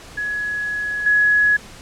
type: tone with level steps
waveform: sine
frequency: 1683 Hz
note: G#6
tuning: 23 cents sharp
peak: -21 / -12 dBFS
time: 0.17-1.57 s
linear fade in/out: 10 ms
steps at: 1.06 s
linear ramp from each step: 5 ms
effects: pink hiss -40 dBFS RMS until 1.81 s + low-pass 9000 Hz 12 dB/octave